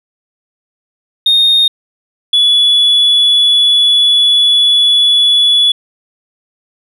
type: tone pair in turn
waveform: sine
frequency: 3691 / 3417 Hz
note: A#7 / G#7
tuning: -18 / +49 cents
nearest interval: minor second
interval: 133 cents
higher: first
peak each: -4 dBFS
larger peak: neither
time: 1.26-1.68 / 2.33-5.72 s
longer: second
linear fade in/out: 5 ms
effects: tanh soft clip ceiling -4 dBFS